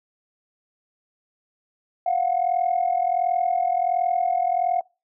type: tone pair together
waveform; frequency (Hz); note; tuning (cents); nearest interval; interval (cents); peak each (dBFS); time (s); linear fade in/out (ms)
sine; 696 / 737.4; F5 / F#5; -6 / -6; minor second; 100; -21; 2.06-4.81; 5
effects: noise-tail reverb RT60 0.3 s tail -26 dB re dry + tanh soft clip ceiling -13 dBFS